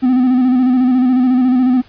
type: tone with vibrato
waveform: triangle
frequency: 253.7 Hz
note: B3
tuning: 47 cents sharp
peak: -7 dBFS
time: 0.02-1.82 s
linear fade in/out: 20 ms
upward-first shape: square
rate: 14 Hz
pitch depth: 40 cents each way
effects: pink hiss -45 dBFS RMS until 1.88 s + resampled to 11025 Hz